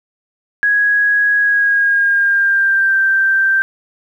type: tone with pitch glide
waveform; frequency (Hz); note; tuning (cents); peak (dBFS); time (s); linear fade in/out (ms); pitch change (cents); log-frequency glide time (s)
sine; 1661.2 to 1568; G#6 to G6; 0 to 0; -10; 0.63-3.62; 0; -100; 1.37-2.97
effects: 8-bit